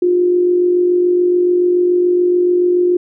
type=tone with amplitude modulation; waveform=sine; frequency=356.2 Hz; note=F4; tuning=34 cents sharp; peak=-8 dBFS; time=0.02-2.97 s; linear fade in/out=5 ms; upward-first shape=sine; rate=47 Hz; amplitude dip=40%; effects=none